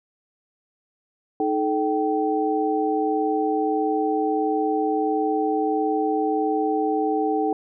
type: tone cluster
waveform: sine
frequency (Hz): 310.6 / 432.1 / 774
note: D#4 / A4 / G5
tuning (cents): -3 / -31 / -22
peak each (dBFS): -24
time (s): 1.4-7.53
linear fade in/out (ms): 2
effects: none